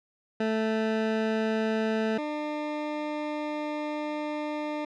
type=tone pair in turn; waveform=20% pulse; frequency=220 / 300.3 Hz; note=A3 / D4; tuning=0 / +39 cents; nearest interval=perfect fourth; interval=539 cents; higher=second; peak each=-20 / -25 dBFS; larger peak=first; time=0.4-2.18 / 2.18-4.85 s; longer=second; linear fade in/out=5 ms; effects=low-pass 3000 Hz 12 dB/octave